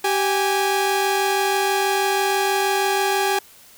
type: tone pair together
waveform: sawtooth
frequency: 388.9 / 824 Hz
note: G4 / G#5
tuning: -14 / -14 cents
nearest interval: octave + minor second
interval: 1300 cents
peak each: -17 dBFS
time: 0.04-3.39 s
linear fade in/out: 5 ms
effects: white hiss -48 dBFS RMS until 3.77 s